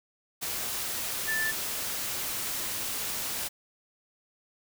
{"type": "tone in noise", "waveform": "sine", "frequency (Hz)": 1760, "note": "A6", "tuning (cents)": 0, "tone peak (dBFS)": -27, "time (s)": [1.27, 1.52], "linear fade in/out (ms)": 20, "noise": "white", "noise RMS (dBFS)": -33, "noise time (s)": [0.41, 3.49], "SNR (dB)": 3, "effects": []}